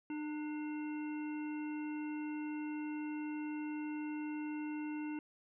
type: harmonic tone with a mistuned harmonic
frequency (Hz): 302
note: D4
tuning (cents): +48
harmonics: 1 / 3 / 5 / 7 / 9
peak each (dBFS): -38 / -51 / -55 / -56 / -54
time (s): 0.1-5.19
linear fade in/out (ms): 2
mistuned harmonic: 5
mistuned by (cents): -46
effects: none